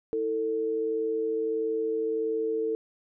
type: tone pair together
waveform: sine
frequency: 324.9 / 446.4 Hz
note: E4 / A4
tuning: -25 / +25 cents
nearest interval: tritone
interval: 550 cents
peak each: -34 / -26 dBFS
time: 0.13-2.75 s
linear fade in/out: 0 ms
effects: none